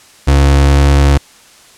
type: tone with pitch glide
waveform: 35% pulse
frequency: 70 to 70.53 Hz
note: C#2 to C#2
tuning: +18 to +31 cents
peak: -4 dBFS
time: 0.27-1.18 s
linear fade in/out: 10 ms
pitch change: +13 cents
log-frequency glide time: 0.62-0.92 s
effects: white hiss -42 dBFS RMS until 1.77 s + low-pass 9000 Hz 12 dB/octave